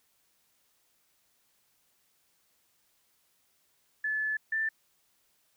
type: tone pair in turn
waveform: sine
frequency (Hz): 1730 / 1773.5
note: A6 / A6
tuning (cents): -30 / +13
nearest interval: unison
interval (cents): 43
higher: second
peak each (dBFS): -28 / -27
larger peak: second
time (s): 4.04-4.37 / 4.52-4.69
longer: first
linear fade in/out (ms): 5
effects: white hiss -71 dBFS RMS until 5.56 s